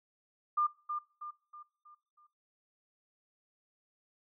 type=tone with echo; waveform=sine; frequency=1200 Hz; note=D6; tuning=37 cents sharp; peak=-26 dBFS; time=0.57-0.67 s; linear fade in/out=10 ms; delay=320 ms; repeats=5; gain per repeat=-7 dB; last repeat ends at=2.27 s; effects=noise-tail reverb RT60 0.5 s tail -23 dB re dry